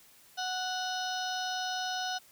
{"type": "harmonic tone with a mistuned harmonic", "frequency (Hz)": 740, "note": "F#5", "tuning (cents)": 0, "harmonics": [1, 2, 4, 5, 6, 7, 8], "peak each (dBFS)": [-35, -38, -41, -42, -43, -43, -44], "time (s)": [0.37, 2.19], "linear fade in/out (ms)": 20, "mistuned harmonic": 6, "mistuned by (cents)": -93, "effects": ["white hiss -59 dBFS RMS until 2.31 s"]}